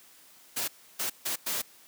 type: noise bursts at uneven times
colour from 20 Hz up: white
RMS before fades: -31 dBFS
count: 4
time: 0.56-0.68 / 0.99-1.1 / 1.25-1.36 / 1.46-1.62 s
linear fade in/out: 10 ms
effects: white hiss -56 dBFS RMS until 1.87 s + high-pass 150 Hz 12 dB/octave